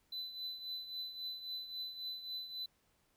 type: tone with tremolo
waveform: triangle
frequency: 4008 Hz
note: B7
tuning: 25 cents sharp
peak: -37 dBFS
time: 0.12-2.66 s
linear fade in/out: 5 ms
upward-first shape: triangle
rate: 3.7 Hz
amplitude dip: 70%
effects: pink hiss -75 dBFS RMS until 3.16 s